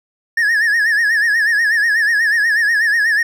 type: tone with vibrato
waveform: triangle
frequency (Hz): 1762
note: A6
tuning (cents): +2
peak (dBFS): -10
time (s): 0.37-3.23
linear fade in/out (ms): 5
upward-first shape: sine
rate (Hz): 8.2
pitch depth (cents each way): 110
effects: none